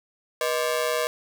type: ring-modulated tone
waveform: sawtooth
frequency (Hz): 554.4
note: C#5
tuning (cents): 0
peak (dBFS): -16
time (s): 0.41-1.07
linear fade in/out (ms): 0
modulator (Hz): 69.5
effects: none